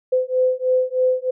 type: beating tone pair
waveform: sine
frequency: 509 / 512.2 Hz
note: C5 / C5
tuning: -48 / -37 cents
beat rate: 3.2 Hz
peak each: -19 dBFS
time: 0.12-1.31 s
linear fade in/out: 10 ms
effects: none